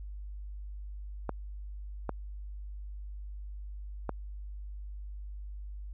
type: clicks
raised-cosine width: 1 ms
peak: -18 dBFS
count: 3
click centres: 1.293 / 2.093 / 4.093 s
effects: added 50 Hz sine -39 dBFS peak until 5.93 s